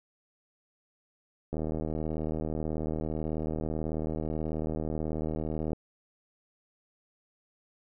click train, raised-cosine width 2 ms, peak -20 dBFS, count 330, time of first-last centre 1.53-5.732 s, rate 78.3 Hz, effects none

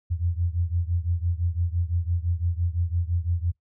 sine beating tone pair, 84.2 / 90.1 Hz, E2 / F#2, +37 / -45 cents, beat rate 5.9 Hz, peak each -25 / -27 dBFS, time 0.1-3.52 s, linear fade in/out 20 ms, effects noise-tail reverb RT60 0.1 s tail -19 dB re dry

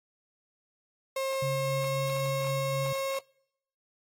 35% pulse tone with pitch glide, 535 to 541.2 Hz, C5 to C#5, +38 to -42 cents, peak -27 dBFS, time 1.16-3.19 s, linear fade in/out 5 ms, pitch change +20 cents, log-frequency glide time 1.35-2.17 s
sine tone with tremolo, 138.1 Hz, C#3, 6 cents flat, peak -30 dBFS, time 1.42-2.93 s, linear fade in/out 5 ms, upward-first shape sine, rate 3.8 Hz, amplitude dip 25%
effects noise-tail reverb RT60 0.7 s tail -24 dB re dry + AAC 64 kbps

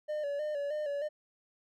triangle tone with vibrato, 587.3 Hz, D5, in tune, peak -30 dBFS, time 0.08-1.09 s, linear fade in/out 20 ms, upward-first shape square, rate 3.2 Hz, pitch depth 52 cents each way, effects none

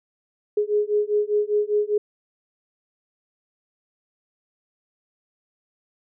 sine beating tone pair, 415.3 / 420.3 Hz, G#4 / G#4, 0 / +21 cents, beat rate 5 Hz, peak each -22 dBFS, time 0.57-1.98 s, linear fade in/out 5 ms, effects none

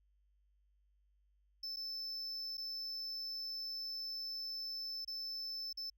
triangle tone with dropouts, 5274 Hz, E8, in tune, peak -39 dBFS, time 1.63-5.9 s, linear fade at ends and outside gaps 5 ms, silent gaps 1.762-1.768 / 2.572-2.578 / 5.048-5.076 / 5.729-5.772 s, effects added 50 Hz sine -70 dBFS peak until 5.97 s

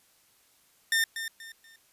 sawtooth tone with echo, 1809 Hz, A6, 48 cents sharp, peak -19 dBFS, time 0.92-1.04 s, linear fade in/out 2 ms, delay 240 ms, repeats 3, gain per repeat -10 dB, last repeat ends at 1.76 s, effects white hiss -64 dBFS RMS until 1.92 s + resampled to 32000 Hz

